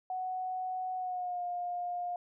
sine tone with pitch glide, 742 to 708.9 Hz, F#5 to F5, +5 to +26 cents, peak -33 dBFS, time 0.1-2.16 s, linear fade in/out 2 ms, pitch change -79 cents, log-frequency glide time 0.96-1.43 s, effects none

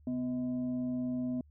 sine tone with frequency modulation, 250 Hz, B3, 21 cents sharp, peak -31 dBFS, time 0.07-1.41 s, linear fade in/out 2 ms, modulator 384 Hz, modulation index 0.39, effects added 74 Hz sine -57 dBFS peak until 1.5 s

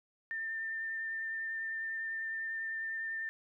sine tone with vibrato, 1797 Hz, A6, 36 cents sharp, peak -35 dBFS, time 0.31-3.29 s, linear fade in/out 0 ms, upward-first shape triangle, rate 10 Hz, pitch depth 14 cents each way, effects none

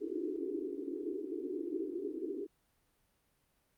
white band-pass noise, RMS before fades -39 dBFS, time 0-2.47 s, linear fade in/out 20 ms, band 280 to 420 Hz, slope 96 dB/octave, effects pink hiss -75 dBFS RMS until 3.77 s + Opus 48 kbps

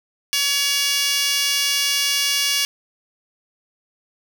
15% pulse tone with high-pass filter, 565 Hz, C#5, 33 cents sharp, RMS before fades -20 dBFS, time 0.33-2.65 s, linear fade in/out 0 ms, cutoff 3500 Hz, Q 3.9, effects none

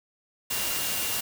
sine tone in noise, 2794 Hz, F7, in tune, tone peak -37 dBFS, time 0.5-1.21 s, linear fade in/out 10 ms, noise white, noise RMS -29 dBFS, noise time 0.5-1.21 s, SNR -11 dB, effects none

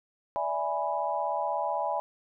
sine chord, E dominant seventh, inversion third, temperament equal with one note detuned, 583.3 / 659.3 / 830.6 / 987.8 Hz, D5 / E5 / G#5 / B5, -12 / 0 / 0 / 0 cents, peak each -34 / -33 / -31 / -33 dBFS, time 0.36-2 s, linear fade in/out 0 ms, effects none

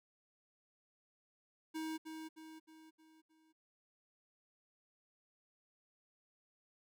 square tone with echo, 317.2 Hz, D#4, 33 cents sharp, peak -40 dBFS, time 1.74-1.98 s, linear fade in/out 20 ms, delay 310 ms, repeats 5, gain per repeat -6 dB, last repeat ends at 3.53 s, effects none

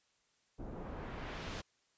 pink noise with low-pass filter sweep, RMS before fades -44 dBFS, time 0.58-1.62 s, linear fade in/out 20 ms, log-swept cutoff 490 to 5900 Hz, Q 0.81, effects white hiss -75 dBFS RMS until 1.97 s + resampled to 16000 Hz

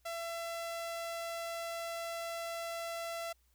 sawtooth tone, 672 Hz, E5, 33 cents sharp, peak -34 dBFS, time 0.05-3.33 s, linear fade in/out 10 ms, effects added 60 Hz sine -69 dBFS peak until 3.54 s + white hiss -75 dBFS RMS until 3.54 s

